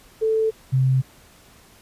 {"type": "tone pair in turn", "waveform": "sine", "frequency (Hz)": [441.1, 131.14], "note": ["A4", "C3"], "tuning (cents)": [4, 4], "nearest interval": "octave + major sixth", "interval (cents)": 2100, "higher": "first", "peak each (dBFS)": [-17, -15], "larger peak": "second", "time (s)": [[0.21, 0.51], [0.72, 1.02]], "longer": "neither", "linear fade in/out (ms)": 20, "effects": ["pink hiss -51 dBFS RMS until 1.81 s", "resampled to 32000 Hz"]}